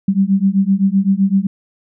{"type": "beating tone pair", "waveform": "sine", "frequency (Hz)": [191, 198.8], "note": ["G3", "G3"], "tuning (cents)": [-45, 25], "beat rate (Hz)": 7.8, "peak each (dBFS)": -14, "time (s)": [0.08, 1.47], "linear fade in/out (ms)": 5, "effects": []}